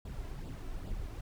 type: noise with flanger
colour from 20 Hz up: brown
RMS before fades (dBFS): -40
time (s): 0.05-1.21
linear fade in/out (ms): 5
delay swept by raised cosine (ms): 0.24 to 3.04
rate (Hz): 2.4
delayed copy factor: +0.55
effects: none